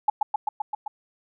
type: tone with echo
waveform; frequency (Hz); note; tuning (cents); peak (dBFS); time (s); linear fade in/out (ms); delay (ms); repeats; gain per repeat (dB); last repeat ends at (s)
sine; 845; G#5; +30; -15; 0.08-0.1; 5; 130; 6; -2; 0.88
effects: none